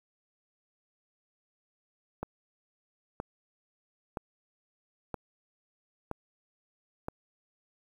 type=click train; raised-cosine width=1 ms; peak=-20 dBFS; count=6; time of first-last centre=2.23-7.084 s; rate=1.03 Hz; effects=9-bit